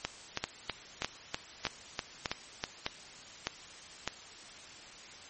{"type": "two click trains", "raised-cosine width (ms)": 0.2, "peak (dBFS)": [-14, -13], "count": [9, 7], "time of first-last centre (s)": [[0.05, 2.639], [0.44, 4.076]], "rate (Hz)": [3.09, 1.65], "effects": ["white hiss -50 dBFS RMS until 5.29 s", "MP3 32 kbps"]}